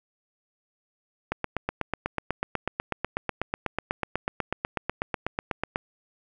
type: click train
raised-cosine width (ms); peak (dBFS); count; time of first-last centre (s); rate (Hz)
0.5; -11; 37; 1.32-5.759; 8.11
effects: none